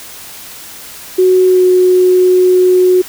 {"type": "tone with pitch glide", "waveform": "sine", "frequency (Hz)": [370, 366], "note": ["F#4", "F#4"], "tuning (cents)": [0, -19], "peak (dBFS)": -5, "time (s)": [1.18, 3.02], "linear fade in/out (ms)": 10, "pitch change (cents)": -19, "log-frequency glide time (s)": [1.49, 1.63], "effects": ["white hiss -31 dBFS RMS until 3.08 s"]}